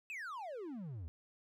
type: exponential sweep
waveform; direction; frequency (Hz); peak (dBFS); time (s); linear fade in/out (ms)
triangle; down; 2668 to 73.42; -40; 0.1-1.08; 0
effects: none